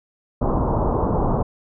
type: low-pass noise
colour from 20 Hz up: pink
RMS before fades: -20 dBFS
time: 0.41-1.43 s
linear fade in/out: 10 ms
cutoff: 1100 Hz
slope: 48 dB/octave
effects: none